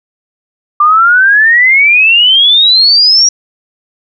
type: exponential sweep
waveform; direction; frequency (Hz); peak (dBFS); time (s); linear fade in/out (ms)
sine; up; 1176 to 5740; -3; 0.8-3.29; 5
effects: none